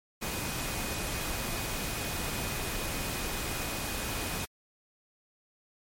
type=tone in noise; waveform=sine; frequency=2489 Hz; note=D#7; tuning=in tune; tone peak=-44 dBFS; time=0.21-4.46 s; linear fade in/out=20 ms; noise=pink; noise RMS=-34 dBFS; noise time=0.21-4.46 s; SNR=-13 dB; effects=MP3 64 kbps